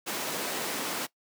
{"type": "high-pass noise", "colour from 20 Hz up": "pink", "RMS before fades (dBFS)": -33, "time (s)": [0.06, 1.07], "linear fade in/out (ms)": 20, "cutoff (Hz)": 250, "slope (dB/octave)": 12, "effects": ["noise-tail reverb RT60 0.1 s tail -19 dB re dry", "high-pass 150 Hz 12 dB/octave"]}